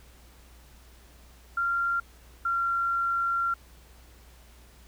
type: tone pair in turn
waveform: sine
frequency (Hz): 1384 / 1374.4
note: F6 / F6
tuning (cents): -16 / -28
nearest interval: unison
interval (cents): 12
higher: first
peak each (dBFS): -24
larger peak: neither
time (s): 1.57-2 / 2.45-3.54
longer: second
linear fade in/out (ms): 5
effects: added 60 Hz sine -52 dBFS peak until 4.87 s + pink hiss -57 dBFS RMS until 4.87 s